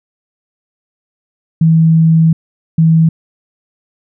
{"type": "tone bursts at uneven times", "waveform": "sine", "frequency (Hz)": 162.1, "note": "E3", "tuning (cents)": -29, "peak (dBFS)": -5, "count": 2, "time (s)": [[1.61, 2.33], [2.78, 3.09]], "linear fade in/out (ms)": 5, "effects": []}